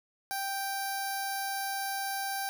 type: tone with notch filter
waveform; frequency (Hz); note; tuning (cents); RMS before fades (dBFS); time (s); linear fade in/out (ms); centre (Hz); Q
10% pulse; 784; G5; 0; -34; 0.31-2.49; 0; 2900; 0.52
effects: none